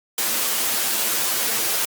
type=noise with comb filter; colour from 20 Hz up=white; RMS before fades=-22 dBFS; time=0.18-1.85 s; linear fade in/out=2 ms; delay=8.8 ms; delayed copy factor=+0.6; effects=high-pass 200 Hz 12 dB/octave + Opus 48 kbps